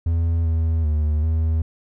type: tone with pitch steps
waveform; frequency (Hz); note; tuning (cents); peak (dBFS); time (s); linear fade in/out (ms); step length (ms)
triangle; 83.2 / 81.2 / 76 / 80.2; E2 / E2 / D#2 / E2; +17 / -26 / -40 / -47; -15; 0.06-1.62; 5; 390
effects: none